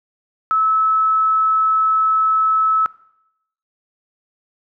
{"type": "tone", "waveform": "sine", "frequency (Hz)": 1300, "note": "E6", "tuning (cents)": -24, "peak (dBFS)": -13, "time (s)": [0.51, 2.86], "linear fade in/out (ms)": 0, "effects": ["noise-tail reverb RT60 0.8 s tail -20 dB re dry"]}